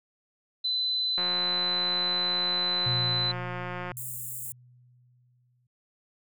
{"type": "tone", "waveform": "sine", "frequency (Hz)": 4021, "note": "B7", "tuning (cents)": 30, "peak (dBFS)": -25, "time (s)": [0.64, 3.32], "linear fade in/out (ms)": 10}
{"type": "click train", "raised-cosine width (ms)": 0.5, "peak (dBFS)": -21, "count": 491, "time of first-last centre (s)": [1.18, 3.917], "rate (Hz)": 179}
{"type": "tone with exponential decay", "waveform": "sine", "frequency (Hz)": 123.47, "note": "B2", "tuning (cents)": 0, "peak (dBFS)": -27, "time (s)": [2.86, 5.67], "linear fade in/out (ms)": 5, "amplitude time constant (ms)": 610}
{"type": "high-pass noise", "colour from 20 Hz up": "white", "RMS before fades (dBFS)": -37, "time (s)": [3.97, 4.52], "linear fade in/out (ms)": 0, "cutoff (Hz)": 7100, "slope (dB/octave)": 96}
{"effects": []}